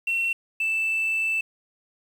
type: tone pair in turn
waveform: sine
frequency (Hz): 2714 / 2647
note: E7 / E7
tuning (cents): +50 / +7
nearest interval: unison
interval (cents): 43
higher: first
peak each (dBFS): -20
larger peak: neither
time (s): 0.07-0.33 / 0.6-1.41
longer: second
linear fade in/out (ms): 5
effects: tanh soft clip ceiling -20 dBFS + 8-bit